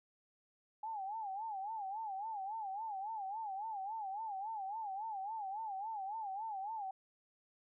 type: tone with vibrato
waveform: sine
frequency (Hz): 829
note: G#5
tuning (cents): -3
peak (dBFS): -39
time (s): 0.83-6.91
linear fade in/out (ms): 5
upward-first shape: sine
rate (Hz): 3.6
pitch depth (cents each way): 150
effects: none